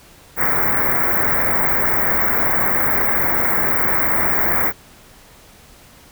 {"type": "band-stop noise", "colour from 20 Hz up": "white", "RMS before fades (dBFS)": -17, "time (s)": [0.36, 4.73], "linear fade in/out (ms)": 50, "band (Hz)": [2200, 16000], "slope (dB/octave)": 96, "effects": ["pink hiss -46 dBFS RMS until 6.11 s"]}